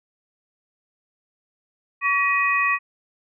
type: tone cluster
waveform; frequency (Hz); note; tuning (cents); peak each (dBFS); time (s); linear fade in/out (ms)
sine; 1130 / 1910 / 2498; C#6 / A#6 / D#7; +33 / +42 / +6; -22; 2.01-2.79; 50
effects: none